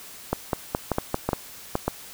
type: clicks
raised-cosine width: 1 ms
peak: -8 dBFS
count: 10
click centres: 0.33 / 0.532 / 0.749 / 0.917 / 0.984 / 1.144 / 1.29 / 1.332 / 1.754 / 1.88 s
effects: white hiss -43 dBFS RMS until 2.13 s